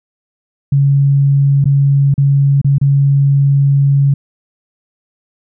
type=tone with dropouts; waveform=sine; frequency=139.6 Hz; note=C#3; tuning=13 cents sharp; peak=-7 dBFS; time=0.72-4.14 s; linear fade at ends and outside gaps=5 ms; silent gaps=1.643-1.655 / 2.141-2.179 / 2.615-2.645 / 2.783-2.813 s; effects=none